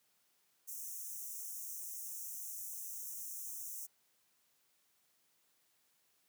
white high-pass noise, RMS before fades -45 dBFS, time 0.67-3.87 s, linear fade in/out 20 ms, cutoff 5700 Hz, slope 96 dB/octave, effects white hiss -75 dBFS RMS until 6.28 s + high-pass 100 Hz 12 dB/octave

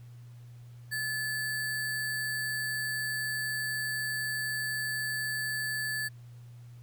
sine tone with sample-and-hold, 1728 Hz, A6, 32 cents flat, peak -30 dBFS, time 0.91-6.09 s, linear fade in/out 20 ms, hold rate 6300 Hz, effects added 120 Hz sine -46 dBFS peak until 6.82 s + pink hiss -65 dBFS RMS until 6.82 s

